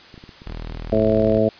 clicks, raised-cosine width 3 ms, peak -28 dBFS, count 8, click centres 0.142 / 0.178 / 0.239 / 0.292 / 0.419 / 0.506 / 0.708 / 0.754 s
sawtooth tone, 40 Hz, D#1, 49 cents sharp, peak -25 dBFS, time 0.46-1.39 s, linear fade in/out 10 ms
harmonic tone, 109.1 Hz, A2, 14 cents flat, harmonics 1 / 2 / 3 / 4 / 5 / 6, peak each -25 / -21 / -24 / -21 / -21 / -20 dBFS, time 0.92-1.49 s, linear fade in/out 5 ms
effects white hiss -44 dBFS RMS until 1.59 s + resampled to 11025 Hz

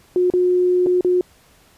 sine tone with dropouts, 360.9 Hz, F#4, 43 cents flat, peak -13 dBFS, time 0.16-1.21 s, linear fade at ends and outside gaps 1 ms, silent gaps 0.301-0.337 / 0.862-0.868 / 1.009-1.047 s, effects pink hiss -53 dBFS RMS until 1.77 s + resampled to 32000 Hz

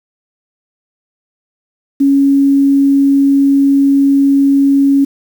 sine tone with quantisation, 277.2 Hz, C#4, in tune, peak -6 dBFS, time 2-5.05 s, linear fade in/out 10 ms, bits 6, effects none

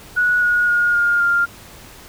sine tone with pitch steps, 1465 / 1448.2 / 1431.5 / 1415.1 / 1398.8 Hz, F#6 / F#6 / F6 / F6 / F6, -18 / -38 / +42 / +22 / +2 cents, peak -13 dBFS, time 0.16-1.46 s, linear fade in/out 20 ms, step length 260 ms, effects pink hiss -41 dBFS RMS until 2.08 s

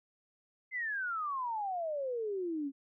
sine exponential sweep, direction down, 2093 to 268.3 Hz, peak -33 dBFS, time 0.71-2.72 s, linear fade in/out 50 ms, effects none

